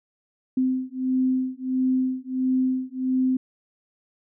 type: beating tone pair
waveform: sine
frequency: 257.5 / 259 Hz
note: C4 / C4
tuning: -28 / -17 cents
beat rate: 1.5 Hz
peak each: -24 / -24 dBFS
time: 0.57-3.37 s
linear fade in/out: 5 ms
effects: none